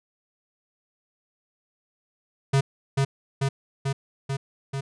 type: tone with echo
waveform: square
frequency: 136.9 Hz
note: C#3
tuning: 21 cents flat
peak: -18 dBFS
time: 2.53-2.61 s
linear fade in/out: 10 ms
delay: 440 ms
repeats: 5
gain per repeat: -2 dB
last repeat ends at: 4.81 s
effects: resampled to 22050 Hz